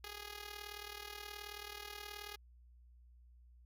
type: tone with amplitude modulation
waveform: 5% pulse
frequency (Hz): 413.9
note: G#4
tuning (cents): -6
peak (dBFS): -32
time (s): 0.04-2.36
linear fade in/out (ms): 2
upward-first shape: sine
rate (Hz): 38.7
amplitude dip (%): 75
effects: added 60 Hz sine -59 dBFS peak until 3.65 s